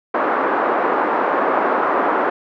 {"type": "band-pass noise", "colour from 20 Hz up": "white", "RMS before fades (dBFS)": -18, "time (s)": [0.14, 2.3], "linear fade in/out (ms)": 5, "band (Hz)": [280, 1300], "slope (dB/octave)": 24, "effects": []}